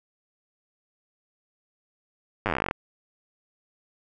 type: slowing click train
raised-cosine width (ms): 0.5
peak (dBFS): -10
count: 17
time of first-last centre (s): 2.46-2.711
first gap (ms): 9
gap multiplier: 1.07
effects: none